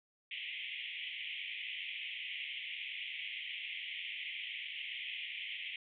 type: band-pass noise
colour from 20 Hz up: white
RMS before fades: -43 dBFS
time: 0.31-5.76 s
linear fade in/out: 2 ms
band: 2000 to 3300 Hz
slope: 96 dB/octave
effects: none